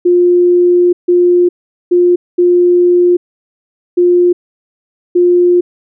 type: tone bursts at uneven times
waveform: sine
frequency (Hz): 353.7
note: F4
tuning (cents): +22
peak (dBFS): -5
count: 6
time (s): 0.05-0.93 / 1.08-1.49 / 1.91-2.16 / 2.38-3.17 / 3.97-4.33 / 5.15-5.61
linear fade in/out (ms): 10
effects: none